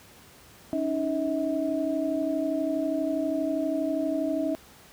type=tone cluster; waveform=sine; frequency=281 / 313.4 / 642 Hz; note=C#4 / D#4 / E5; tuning=+24 / +13 / -46 cents; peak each=-29 dBFS; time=0.73-4.55 s; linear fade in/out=0 ms; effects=pink hiss -52 dBFS RMS until 4.92 s + high-pass 60 Hz 12 dB/octave